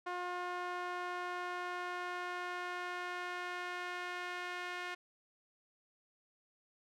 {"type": "tone with band-pass filter sweep", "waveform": "sawtooth", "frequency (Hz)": 357.2, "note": "F4", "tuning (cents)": 39, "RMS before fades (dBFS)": -41, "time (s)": [0.06, 4.95], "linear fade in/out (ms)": 10, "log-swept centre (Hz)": [1100, 1900], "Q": 1.3, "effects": []}